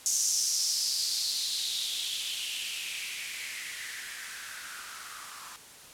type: noise with band-pass filter sweep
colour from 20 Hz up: violet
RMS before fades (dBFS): -33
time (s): 0.06-5.56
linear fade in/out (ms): 0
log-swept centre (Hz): 6400 to 1100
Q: 4.5
effects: white hiss -50 dBFS RMS until 5.93 s + low-pass 11000 Hz 12 dB/octave